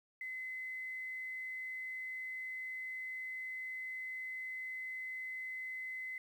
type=tone with quantisation; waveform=sine; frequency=2038 Hz; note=C7; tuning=46 cents flat; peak=-40 dBFS; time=0.21-6.18 s; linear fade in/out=2 ms; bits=11; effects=none